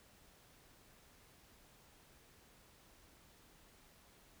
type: silence
effects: pink hiss -65 dBFS RMS until 4.4 s